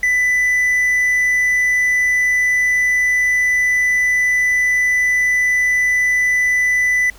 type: tone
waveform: triangle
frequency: 1992 Hz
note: B6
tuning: 14 cents sharp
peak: -11 dBFS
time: 0.03-7.1 s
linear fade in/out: 2 ms
effects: added 50 Hz sine -41 dBFS peak until 7.18 s + pink hiss -45 dBFS RMS until 7.18 s